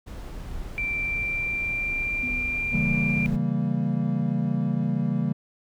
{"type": "noise", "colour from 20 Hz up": "brown", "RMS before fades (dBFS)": -35, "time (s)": [0.06, 3.37], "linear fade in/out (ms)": 20}
{"type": "tone with pitch glide", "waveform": "sine", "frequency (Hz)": [2350, 2380], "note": ["D7", "D7"], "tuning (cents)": [1, 22], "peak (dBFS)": -25, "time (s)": [0.78, 3.26], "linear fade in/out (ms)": 0, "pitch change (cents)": 21, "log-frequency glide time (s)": [0.93, 2.47]}
{"type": "tone with exponential decay", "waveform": "sine", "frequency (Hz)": 246.9, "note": "B3", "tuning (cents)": 0, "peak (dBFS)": -32, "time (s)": [2.23, 3.43], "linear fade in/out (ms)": 0, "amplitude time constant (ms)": 260}
{"type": "chord", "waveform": "triangle", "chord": "C# diminished seventh", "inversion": "none", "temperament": "equal with one note detuned", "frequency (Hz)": [138.59, 164.81, 196, 231.1], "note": ["C#3", "E3", "G3", "Bb3"], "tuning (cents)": [0, 0, 0, -15], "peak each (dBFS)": -26, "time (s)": [2.72, 5.33], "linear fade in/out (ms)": 10}
{"effects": []}